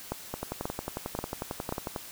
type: two click trains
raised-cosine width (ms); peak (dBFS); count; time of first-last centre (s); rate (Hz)
1; -16 / -18; 4 / 19; 0.12-1.724 / 0.34-1.962; 1.87 / 11.1
effects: white hiss -45 dBFS RMS until 2.11 s